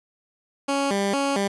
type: tone with vibrato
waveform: 15% pulse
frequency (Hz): 235.1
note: A#3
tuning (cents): +15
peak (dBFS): -15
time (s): 0.68-1.48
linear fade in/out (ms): 10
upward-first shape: square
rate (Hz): 2.2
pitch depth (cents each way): 290
effects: resampled to 24000 Hz